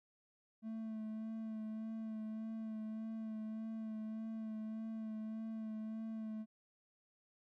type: tone with vibrato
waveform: triangle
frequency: 220 Hz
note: A3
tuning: in tune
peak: -39 dBFS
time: 0.62-6.46 s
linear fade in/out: 50 ms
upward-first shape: sine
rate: 1.7 Hz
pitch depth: 22 cents each way
effects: none